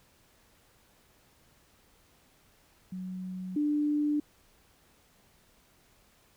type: tone pair in turn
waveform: sine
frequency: 185 / 296.2 Hz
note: F#3 / D4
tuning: 0 / +15 cents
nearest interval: minor sixth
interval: 815 cents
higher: second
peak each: -35 / -25 dBFS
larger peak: second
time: 2.92-3.56 / 3.56-4.2 s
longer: neither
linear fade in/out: 5 ms
effects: pink hiss -64 dBFS RMS until 6.36 s